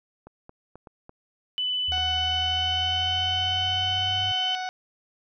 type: clicks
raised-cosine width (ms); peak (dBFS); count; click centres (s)
1; -30; 6; 0.27 / 0.494 / 0.756 / 0.872 / 1.094 / 1.979
type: tone with pitch glide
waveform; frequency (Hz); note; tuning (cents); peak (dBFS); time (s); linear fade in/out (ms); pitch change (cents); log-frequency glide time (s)
sine; 2995 to 3040; F#7 to F#7; +20 to +46; -24; 1.58-4.55; 0; +26; 1.91-3.08
type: exponential sweep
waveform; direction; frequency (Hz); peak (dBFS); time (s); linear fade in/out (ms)
sine; up; 77.9 to 97.7; -33; 1.88-4.32; 5
type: harmonic tone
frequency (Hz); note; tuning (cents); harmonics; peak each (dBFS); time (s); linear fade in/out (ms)
741; F#5; +2; 1 / 2 / 3 / 4 / 5 / 6 / 7 / 8; -30 / -36 / -40 / -42 / -44 / -46 / -47 / -48; 1.92-4.69; 0
effects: none